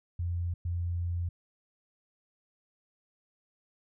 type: tone bursts at uneven times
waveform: sine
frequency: 86.7 Hz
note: F2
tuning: 12 cents flat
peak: -29 dBFS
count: 2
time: 0.19-0.54 / 0.65-1.29 s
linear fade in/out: 5 ms
effects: none